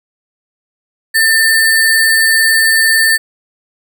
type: tone with sample-and-hold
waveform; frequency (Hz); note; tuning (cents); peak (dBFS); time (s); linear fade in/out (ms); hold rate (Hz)
sine; 1791; A6; +30; -7; 1.14-3.18; 20; 6300
effects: none